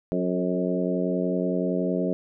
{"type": "harmonic tone with a mistuned harmonic", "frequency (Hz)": 90.7, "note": "F#2", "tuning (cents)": -34, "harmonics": [2, 3, 4, 5, 6, 7], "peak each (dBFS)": [-27, -29, -30, -31, -32, -32], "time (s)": [0.12, 2.13], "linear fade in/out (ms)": 0, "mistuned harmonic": 5, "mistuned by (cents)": -21, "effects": []}